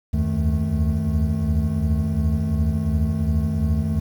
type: tone cluster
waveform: triangle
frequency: 74.9 / 77.7 / 89.4 / 156 / 217.7 Hz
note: D2 / D#2 / F2 / D#3 / A3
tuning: +35 / -2 / +41 / +5 / -18 cents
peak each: -23 dBFS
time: 0.13-4 s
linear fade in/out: 10 ms
effects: 8-bit